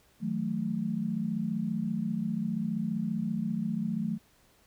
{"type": "chord", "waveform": "sine", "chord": "D# diminished", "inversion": "none", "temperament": "equal with one note detuned", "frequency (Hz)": [159.29, 185, 220], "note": ["D#3", "F#3", "A3"], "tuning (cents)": [41, 0, 0], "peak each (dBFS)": [-36, -33, -31], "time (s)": [0.2, 4.19], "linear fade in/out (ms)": 50, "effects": ["pink hiss -64 dBFS RMS until 4.66 s"]}